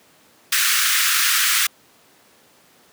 pink high-pass noise, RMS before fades -18 dBFS, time 0.52-1.67 s, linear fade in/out 5 ms, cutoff 1300 Hz, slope 48 dB/octave, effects pink hiss -53 dBFS RMS until 2.92 s + high-pass 200 Hz 12 dB/octave

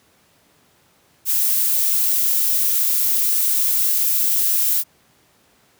violet noise, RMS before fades -18 dBFS, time 1.25-4.84 s, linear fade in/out 50 ms, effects pink hiss -57 dBFS RMS until 5.79 s + high-pass 100 Hz 12 dB/octave

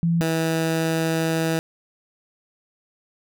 sine / 15% pulse tone pair in turn, 168 / 162.46 Hz, E3 / E3, +33 / -25 cents, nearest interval minor second, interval 58 cents, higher first, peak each -17 / -14 dBFS, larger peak second, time 0.03-0.21 / 0.21-1.59 s, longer second, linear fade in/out 0 ms, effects none

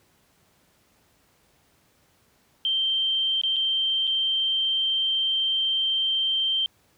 sine tone with dropouts, 3138 Hz, G7, 1 cent sharp, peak -21 dBFS, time 2.65-6.66 s, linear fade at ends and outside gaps 1 ms, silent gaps 3.414-3.435 / 3.561-3.565 / 4.071-4.075 s, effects pink hiss -63 dBFS RMS until 6.97 s + high-pass 60 Hz 12 dB/octave

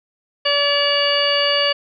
harmonic tone, 573 Hz, D5, 43 cents flat, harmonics 1 / 2 / 3 / 4 / 5 / 6 / 8, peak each -20 / -25 / -25 / -27 / -19 / -30 / -22 dBFS, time 0.45-1.73 s, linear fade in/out 10 ms, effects none

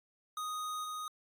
square tone with level steps, 1244.5 Hz, D#6, in tune, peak -37 / -39 dBFS, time 0.37-1.08 s, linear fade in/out 2 ms, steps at 0.85 s, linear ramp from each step 2 ms, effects AAC 64 kbps

